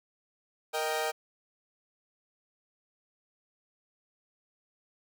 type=chord; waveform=sawtooth; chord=Eb major; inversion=second; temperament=equal; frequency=466.2 / 622.3 / 784 Hz; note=Bb4 / Eb5 / G5; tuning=0 / 0 / 0 cents; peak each=-30 dBFS; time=0.73-1.12 s; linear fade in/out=20 ms; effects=none